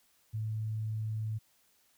sine tone, 109.2 Hz, A2, 13 cents flat, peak -32 dBFS, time 0.33-1.39 s, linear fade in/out 20 ms, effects white hiss -69 dBFS RMS until 1.97 s

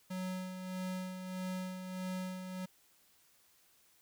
square tone with tremolo, 185 Hz, F#3, in tune, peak -37 dBFS, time 0.1-2.66 s, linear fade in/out 10 ms, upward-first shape sine, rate 1.6 Hz, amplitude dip 50%, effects white hiss -68 dBFS RMS until 4.01 s

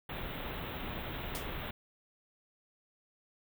pink band-stop noise, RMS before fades -40 dBFS, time 0.09-1.71 s, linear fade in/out 5 ms, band 3800 to 14000 Hz, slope 96 dB/octave
white noise with exponential decay, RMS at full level -38 dBFS, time 1.35-1.52 s, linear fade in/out 0 ms, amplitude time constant 35 ms
effects none

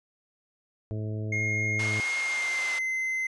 harmonic tone, 107.5 Hz, A2, 40 cents flat, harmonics 1 / 2 / 3 / 4 / 5 / 6, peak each -30 / -40 / -41 / -42 / -48 / -47 dBFS, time 0.91-2 s, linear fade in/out 0 ms
triangle tone with pitch glide, 2140 to 2062 Hz, C7 to C7, +38 to -26 cents, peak -25 dBFS, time 1.32-3.27 s, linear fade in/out 5 ms, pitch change -64 cents, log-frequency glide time 2.16-2.75 s
pink band-pass noise, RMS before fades -38 dBFS, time 1.79-2.79 s, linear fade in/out 5 ms, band 900 to 7700 Hz, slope 12 dB/octave
effects resampled to 22050 Hz

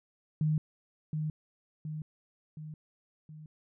sine tone with echo, 154.1 Hz, D#3, 16 cents flat, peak -25 dBFS, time 0.41-0.58 s, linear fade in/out 2 ms, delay 720 ms, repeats 4, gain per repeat -5 dB, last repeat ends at 3.46 s, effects none

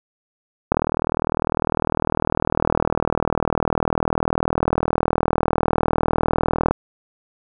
click train, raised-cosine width 1 ms, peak -3 dBFS, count 240, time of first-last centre 0.72-6.71 s, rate 39.9 Hz, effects none

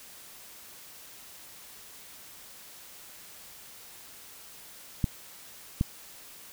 clicks, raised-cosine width 5 ms, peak -12 dBFS, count 2, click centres 5.042 / 5.811 s, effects white hiss -49 dBFS RMS until 6.52 s

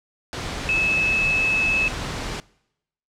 sine tone in noise, 2598 Hz, E7, 26 cents flat, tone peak -18 dBFS, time 0.69-1.88 s, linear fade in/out 0 ms, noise pink, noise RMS -29 dBFS, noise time 0.33-2.4 s, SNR +8 dB, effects noise-tail reverb RT60 0.8 s tail -23 dB re dry + low-pass 6000 Hz 12 dB/octave

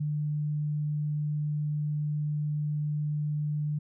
sine tone, 149.4 Hz, D3, 30 cents sharp, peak -27 dBFS, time 0-3.79 s, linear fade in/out 10 ms, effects none

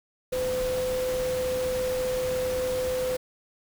sine tone in noise, 509 Hz, C5, 48 cents flat, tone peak -25 dBFS, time 0.32-3.17 s, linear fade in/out 10 ms, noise pink, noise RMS -36 dBFS, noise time 0.32-3.17 s, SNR +8 dB, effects none

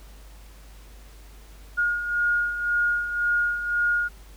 sine beating tone pair, 1428 / 1429.9 Hz, F6 / F6, +38 / +40 cents, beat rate 1.9 Hz, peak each -29 / -22 dBFS, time 1.77-4.09 s, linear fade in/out 20 ms, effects added 50 Hz sine -44 dBFS peak until 4.36 s + pink hiss -53 dBFS RMS until 4.36 s

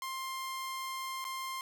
sawtooth tone with dropouts, 1055 Hz, C6, 14 cents sharp, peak -33 dBFS, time 0.02-1.61 s, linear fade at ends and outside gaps 1 ms, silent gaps 1.243-1.25 s, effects none

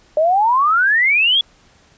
sine exponential sweep, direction up, 597 to 3424 Hz, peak -11 dBFS, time 0.17-1.41 s, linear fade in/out 2 ms, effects pink hiss -52 dBFS RMS until 1.97 s + resampled to 16000 Hz

